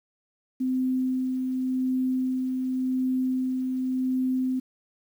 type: tone with tremolo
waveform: sine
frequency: 257.6 Hz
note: C4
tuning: 27 cents flat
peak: -22 dBFS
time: 0.6-4.6 s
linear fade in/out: 10 ms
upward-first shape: sine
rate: 0.89 Hz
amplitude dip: 30%
effects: 9-bit